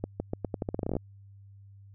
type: accelerating click train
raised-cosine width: 2 ms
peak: -17 dBFS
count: 16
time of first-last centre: 0.04-0.967 s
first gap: 160 ms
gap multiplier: 0.84
effects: added 99 Hz sine -49 dBFS peak until 1.94 s